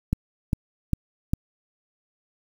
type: click train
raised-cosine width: 5 ms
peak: -9 dBFS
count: 4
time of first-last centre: 0.13-1.335 s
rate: 2.49 Hz
effects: 7-bit